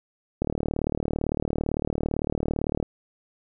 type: click train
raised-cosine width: 2 ms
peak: -12 dBFS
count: 92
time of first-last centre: 0.42-2.827 s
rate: 37.8 Hz
effects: none